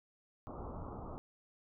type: low-pass noise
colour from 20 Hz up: pink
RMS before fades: -45 dBFS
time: 0.47-1.18 s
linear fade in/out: 0 ms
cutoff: 1300 Hz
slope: 96 dB/octave
effects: none